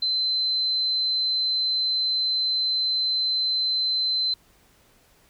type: tone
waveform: sine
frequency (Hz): 4070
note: C8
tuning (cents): -49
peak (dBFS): -21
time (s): 0.02-4.34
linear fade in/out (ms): 5
effects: pink hiss -59 dBFS RMS until 5.29 s